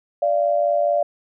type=tone pair together; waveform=sine; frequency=584 / 688.4 Hz; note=D5 / F5; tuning=-10 / -25 cents; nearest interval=minor third; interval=285 cents; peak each=-18 / -20 dBFS; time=0.22-1.03 s; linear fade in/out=5 ms; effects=none